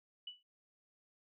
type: tone with exponential decay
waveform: sine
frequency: 2960 Hz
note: F#7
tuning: in tune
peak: -40 dBFS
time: 0.27-0.43 s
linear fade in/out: 5 ms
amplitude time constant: 34 ms
effects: none